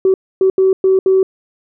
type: tone bursts at uneven times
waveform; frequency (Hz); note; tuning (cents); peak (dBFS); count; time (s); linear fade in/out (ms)
sine; 380; F#4; +46; -7; 5; 0.05-0.14 / 0.41-0.5 / 0.58-0.73 / 0.84-0.99 / 1.06-1.23; 2
effects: tanh soft clip ceiling -3 dBFS